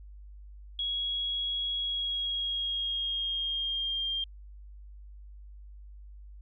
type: tone with pitch glide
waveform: sine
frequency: 3322 to 3198 Hz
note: G#7 to G7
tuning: 0 to +34 cents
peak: -29 dBFS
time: 0.79-4.24 s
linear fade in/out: 2 ms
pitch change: -66 cents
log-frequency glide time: 1.78-4.08 s
effects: added 50 Hz sine -45 dBFS peak until 6.41 s